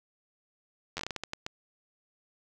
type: slowing click train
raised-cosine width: 0.2 ms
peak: -17 dBFS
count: 11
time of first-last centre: 0.97-1.465 s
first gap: 10 ms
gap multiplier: 1.33
effects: none